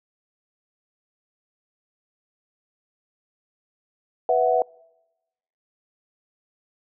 sine chord, B suspended fourth, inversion none, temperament just, 493.9 / 658.5 / 740.8 Hz, B4 / E5 / F#5, 0 / -2 / +2 cents, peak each -21 dBFS, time 4.29-4.62 s, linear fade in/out 2 ms, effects noise-tail reverb RT60 1.0 s tail -26 dB re dry

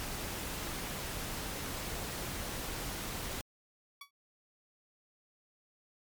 pink noise, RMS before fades -39 dBFS, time 0-3.41 s, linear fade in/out 0 ms
15% pulse tone with exponential decay, 1132 Hz, C#6, 36 cents sharp, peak -36 dBFS, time 4.01-4.11 s, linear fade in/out 5 ms, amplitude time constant 20 ms
effects MP3 96 kbps

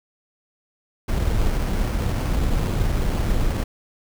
brown noise with sample-and-hold, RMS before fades -21 dBFS, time 1.08-3.64 s, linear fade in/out 10 ms, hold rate 3675 Hz, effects none

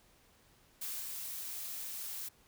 blue noise with level steps, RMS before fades -40 / -42 dBFS, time 0.81-2.29 s, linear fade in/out 10 ms, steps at 1 s, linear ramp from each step 2 ms, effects pink hiss -66 dBFS RMS until 2.47 s

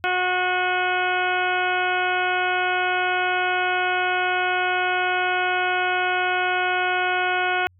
harmonic tone with a mistuned harmonic, 364.1 Hz, F#4, 28 cents flat, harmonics 1 / 2 / 3 / 4 / 5 / 6 / 7 / 8 / 9, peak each -29 / -24 / -31 / -24 / -37 / -31 / -29 / -35 / -39 dBFS, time 0.04-7.67 s, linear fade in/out 0 ms, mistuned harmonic 8, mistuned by +37 cents, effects added 90 Hz sine -54 dBFS peak until 7.79 s

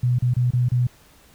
sine tone with dropouts, 123.47 Hz, B2, in tune, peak -16 dBFS, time 0.03-0.87 s, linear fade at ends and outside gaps 5 ms, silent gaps 0.187-0.222 / 0.338-0.365 / 0.507-0.534 / 0.687-0.717 s, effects pink hiss -53 dBFS RMS until 1.34 s

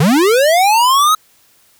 square linear sweep, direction up, 130.81 to 1291 Hz, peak -9 dBFS, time 0-1.15 s, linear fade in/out 5 ms, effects white hiss -52 dBFS RMS until 1.79 s

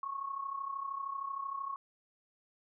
sine tone with amplitude modulation, 1099 Hz, C#6, 15 cents flat, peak -33 dBFS, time 0.03-1.76 s, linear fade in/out 2 ms, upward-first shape sine, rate 33 Hz, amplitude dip 70%, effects none

